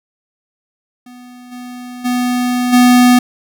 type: tone with level steps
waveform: square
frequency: 247.2 Hz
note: B3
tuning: 2 cents sharp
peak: -35 / -28 / -14 / -6 dBFS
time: 1.06-3.19 s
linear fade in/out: 5 ms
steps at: 1.51 / 2.04 / 2.72 s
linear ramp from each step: 20 ms
effects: none